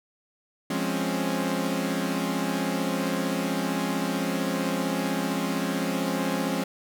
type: chord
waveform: sawtooth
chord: Db major seventh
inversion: first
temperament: equal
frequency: 174.61 / 207.7 / 261.6 / 277.2 Hz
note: F3 / Ab3 / C4 / Db4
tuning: 0 / 0 / 0 / 0 cents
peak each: -27 dBFS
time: 0.7-6.64 s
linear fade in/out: 5 ms
effects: none